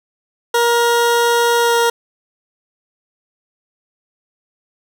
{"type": "tone with pitch glide", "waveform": "20% pulse", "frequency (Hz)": [472.1, 468.8], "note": ["A#4", "A#4"], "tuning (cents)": [22, 10], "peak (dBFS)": -7, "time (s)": [0.54, 1.9], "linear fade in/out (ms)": 5, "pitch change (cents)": -12, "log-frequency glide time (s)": [1.6, 1.76], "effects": []}